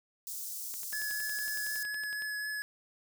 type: high-pass noise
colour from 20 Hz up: white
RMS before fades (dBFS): -40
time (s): 0.27-1.83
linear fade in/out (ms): 0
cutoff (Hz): 5400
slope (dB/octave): 24
type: click train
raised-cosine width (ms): 0.2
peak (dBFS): -31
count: 17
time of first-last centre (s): 0.74-2.221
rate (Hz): 10.8
type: tone with vibrato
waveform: square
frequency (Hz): 1700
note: G#6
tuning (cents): +40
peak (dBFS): -35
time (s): 0.93-2.62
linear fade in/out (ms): 0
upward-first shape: triangle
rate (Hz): 4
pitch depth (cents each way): 13
effects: none